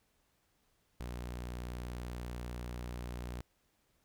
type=tone; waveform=sawtooth; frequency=60.5 Hz; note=B1; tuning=35 cents flat; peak=-36 dBFS; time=1-3.41 s; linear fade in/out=0 ms; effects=pink hiss -75 dBFS RMS until 4.04 s

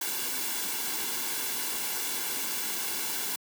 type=noise with comb filter; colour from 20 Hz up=white; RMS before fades=-32 dBFS; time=0.01-3.36 s; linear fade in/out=5 ms; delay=1.6 ms; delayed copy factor=-0.6; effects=high-pass 200 Hz 12 dB/octave

